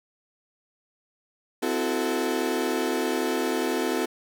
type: chord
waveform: 35% pulse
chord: F# half-diminished seventh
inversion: second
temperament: equal with one note detuned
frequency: 257 / 329.6 / 370 / 440 Hz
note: C4 / E4 / F#4 / A4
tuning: -31 / 0 / 0 / 0 cents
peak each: -28 dBFS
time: 1.62-4.06 s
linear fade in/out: 10 ms
effects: none